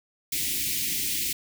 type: band-stop noise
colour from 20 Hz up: white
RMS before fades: -28 dBFS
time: 0.32-1.33 s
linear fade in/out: 5 ms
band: 370 to 2000 Hz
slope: 48 dB/octave
effects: none